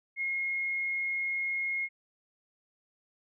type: tone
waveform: sine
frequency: 2153 Hz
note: C7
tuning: 49 cents sharp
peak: -29 dBFS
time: 0.16-1.89 s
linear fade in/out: 50 ms
effects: none